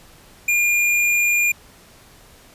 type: tone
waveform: square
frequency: 2413 Hz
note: D7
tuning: 46 cents sharp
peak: -16 dBFS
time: 0.48-1.52 s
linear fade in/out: 5 ms
effects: pink hiss -48 dBFS RMS until 2.54 s + resampled to 32000 Hz